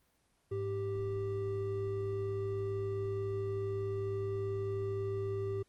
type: tone pair together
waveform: triangle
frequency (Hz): 103.83 / 392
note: G#2 / G4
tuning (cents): 0 / 0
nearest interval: octave + major seventh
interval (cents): 2300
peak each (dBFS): -36 / -33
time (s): 0.51-5.63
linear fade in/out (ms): 10
effects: pink hiss -73 dBFS RMS until 5.68 s + Opus 24 kbps